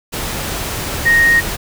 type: tone in noise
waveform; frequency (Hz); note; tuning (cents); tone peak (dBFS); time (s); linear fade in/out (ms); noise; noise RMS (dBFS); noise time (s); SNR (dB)
sine; 1865; A#6; 0; -8; 1.05-1.41; 20; pink; -22; 0.12-1.57; +11
effects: none